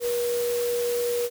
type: tone in noise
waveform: sine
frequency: 480 Hz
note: B4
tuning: 49 cents flat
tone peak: -23 dBFS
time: 0-1.3 s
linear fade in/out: 50 ms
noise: white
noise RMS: -35 dBFS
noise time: 0-1.3 s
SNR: +9 dB
effects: none